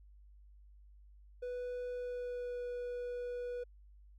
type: tone with pitch glide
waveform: triangle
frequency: 493.9 to 488.8 Hz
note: B4 to B4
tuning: 0 to -18 cents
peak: -36 dBFS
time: 1.42-3.64 s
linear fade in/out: 10 ms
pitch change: -18 cents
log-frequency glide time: 1.9-2.63 s
effects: added 50 Hz sine -56 dBFS peak until 4.18 s